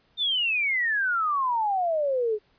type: exponential sweep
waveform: sine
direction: down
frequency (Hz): 3650 to 411.3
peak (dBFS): -22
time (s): 0.17-2.39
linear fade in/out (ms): 50
effects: pink hiss -65 dBFS RMS until 2.58 s + resampled to 11025 Hz